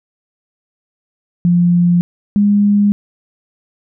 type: tone pair in turn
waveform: sine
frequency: 174.61 / 204.4 Hz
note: F3 / G#3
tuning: 0 / -27 cents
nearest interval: minor third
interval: 273 cents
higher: second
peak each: -8 dBFS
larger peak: neither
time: 1.45-2.01 / 2.36-2.92 s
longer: neither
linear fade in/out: 0 ms
effects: none